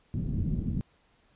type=low-pass noise; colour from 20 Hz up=white; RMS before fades=-30 dBFS; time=0.14-0.81 s; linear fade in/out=0 ms; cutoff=210 Hz; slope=24 dB/octave; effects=pink hiss -66 dBFS RMS until 1.35 s + resampled to 8000 Hz